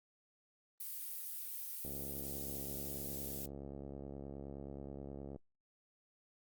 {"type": "noise", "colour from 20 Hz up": "violet", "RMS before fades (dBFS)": -44, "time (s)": [0.8, 3.46], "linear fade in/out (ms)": 5}
{"type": "click train", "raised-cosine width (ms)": 2, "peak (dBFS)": -34, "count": 245, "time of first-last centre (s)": [1.85, 5.361], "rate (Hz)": 69.5}
{"effects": ["Opus 32 kbps"]}